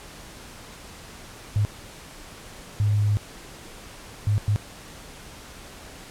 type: tone bursts at uneven times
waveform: sine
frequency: 103.83 Hz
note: G#2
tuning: in tune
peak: -18 dBFS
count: 4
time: 1.56-1.65 / 2.8-3.17 / 4.27-4.38 / 4.48-4.56 s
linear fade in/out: 0 ms
effects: pink hiss -43 dBFS RMS until 6.1 s + low-pass 11000 Hz 12 dB/octave